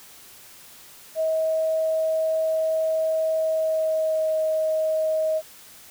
sine tone with pitch glide, 638 to 630.3 Hz, D#5 to D#5, +43 to +22 cents, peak -20 dBFS, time 1.15-5.42 s, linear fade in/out 50 ms, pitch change -21 cents, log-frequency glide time 3.38-4.37 s, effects white hiss -47 dBFS RMS until 5.9 s

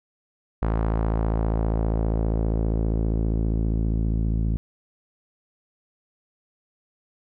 sawtooth tone with low-pass filter sweep, 55 Hz, A1, in tune, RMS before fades -23 dBFS, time 0.62-4.57 s, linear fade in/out 0 ms, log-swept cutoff 1200 to 210 Hz, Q 1.1, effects none

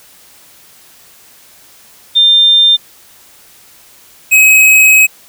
sine / square tone pair in turn, 3600 / 2546 Hz, A7 / D#7, +39 / +39 cents, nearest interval tritone, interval 600 cents, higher first, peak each -4 dBFS, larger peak neither, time 2.15-2.77 / 4.31-5.07 s, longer second, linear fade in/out 20 ms, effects white hiss -42 dBFS RMS until 5.28 s

